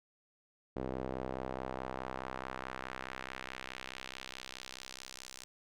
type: tone with band-pass filter sweep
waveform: sawtooth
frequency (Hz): 64.7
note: C2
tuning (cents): -19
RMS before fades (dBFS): -43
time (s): 0.76-5.44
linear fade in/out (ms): 0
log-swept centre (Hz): 430 to 6600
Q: 1.1
effects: none